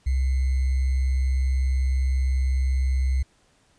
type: tone with sample-and-hold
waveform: sine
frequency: 65.41 Hz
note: C2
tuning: in tune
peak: -19 dBFS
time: 0.06-3.23 s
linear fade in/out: 10 ms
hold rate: 2100 Hz
effects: pink hiss -62 dBFS RMS until 3.78 s + resampled to 22050 Hz